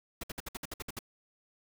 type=noise bursts; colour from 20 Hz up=pink; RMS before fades=-39 dBFS; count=10; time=0.21-0.991 s; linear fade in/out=5 ms; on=25 ms; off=59 ms; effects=none